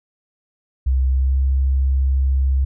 sine tone with pitch glide, 65.41 to 66.98 Hz, C2 to C2, 0 to +41 cents, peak -13 dBFS, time 0.86-2.65 s, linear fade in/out 10 ms, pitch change +41 cents, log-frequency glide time 1.08-1.39 s, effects tanh soft clip ceiling -9 dBFS

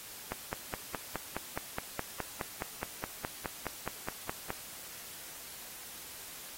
click train, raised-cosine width 0.5 ms, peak -19 dBFS, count 21, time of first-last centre 0.32-4.504 s, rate 4.78 Hz, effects white hiss -47 dBFS RMS until 6.57 s + AAC 48 kbps

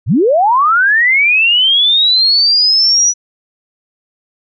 sine linear sweep, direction up, 74.4 to 5920 Hz, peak -7 dBFS, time 0.06-3.14 s, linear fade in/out 50 ms, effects none

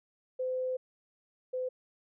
sine tone pair in turn, 512 / 509.3 Hz, C5 / C5, -38 / -47 cents, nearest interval unison, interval 9 cents, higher first, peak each -30 / -31 dBFS, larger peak first, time 0.39-0.77 / 1.53-1.69 s, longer first, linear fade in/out 10 ms, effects none

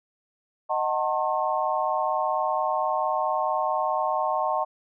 sine chord, D# diminished seventh, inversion none, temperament just, 622.3 / 746.7 / 896 / 1075.3 Hz, D#5 / F#5 / A5 / C6, 0 / +16 / +31 / +47 cents, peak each -28 dBFS, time 0.69-4.65 s, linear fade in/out 20 ms, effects none

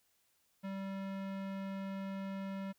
square tone with low-pass filter, 194.2 Hz, G3, 16 cents flat, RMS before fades -41 dBFS, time 0.63-2.73 s, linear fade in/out 20 ms, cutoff 2700 Hz, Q 0.73, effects white hiss -75 dBFS RMS until 2.78 s

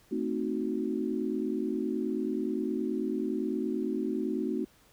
sine chord, A diminished seventh, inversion none, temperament equal with one note detuned, 222.8 / 261.6 / 311.1 / 370 Hz, A3 / C4 / Eb4 / Gb4, +22 / 0 / 0 / 0 cents, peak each -34 dBFS, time 0.11-4.65 s, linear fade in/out 10 ms, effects pink hiss -62 dBFS RMS until 4.92 s

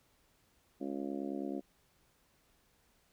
harmonic tone, 69.3 Hz, C#2, in tune, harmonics 3 / 4 / 5 / 6 / 7 / 8 / 9 / 10, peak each -43 / -39 / -42 / -49 / -53 / -48 / -56 / -51 dBFS, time 0.8-1.61 s, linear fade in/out 20 ms, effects pink hiss -71 dBFS RMS until 3.12 s

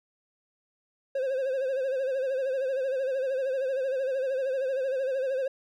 triangle tone with vibrato, 529 Hz, C5, 19 cents sharp, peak -24 dBFS, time 1.15-5.48 s, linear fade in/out 5 ms, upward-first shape sine, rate 13 Hz, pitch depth 73 cents each way, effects none

